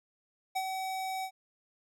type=tone with ADSR envelope; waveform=square; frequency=759 Hz; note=F#5; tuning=44 cents sharp; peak=-29 dBFS; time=0.55-1.31 s; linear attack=15 ms; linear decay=55 ms; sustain=-5 dB; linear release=72 ms; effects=none